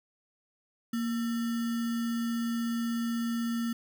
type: tone with sample-and-hold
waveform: sine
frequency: 233.1 Hz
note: A#3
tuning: in tune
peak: -28 dBFS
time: 0.93-3.73 s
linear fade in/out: 5 ms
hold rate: 1575 Hz
effects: none